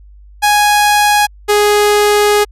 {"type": "tone pair in turn", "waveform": "sawtooth", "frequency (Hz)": [830.6, 415.3], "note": ["G#5", "G#4"], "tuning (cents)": [0, 0], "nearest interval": "octave", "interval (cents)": 1200, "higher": "first", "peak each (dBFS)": -4, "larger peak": "neither", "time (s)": [[0.42, 1.27], [1.48, 2.45]], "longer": "second", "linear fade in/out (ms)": 20, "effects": ["added 50 Hz sine -36 dBFS peak until 2.51 s", "resampled to 32000 Hz"]}